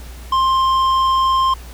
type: tone with tanh clipping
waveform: sine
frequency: 1054 Hz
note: C6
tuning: 12 cents sharp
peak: -14 dBFS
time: 0.32-1.54 s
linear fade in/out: 5 ms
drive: 9 dB
effects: added 60 Hz sine -32 dBFS peak until 1.73 s + pink hiss -41 dBFS RMS until 1.73 s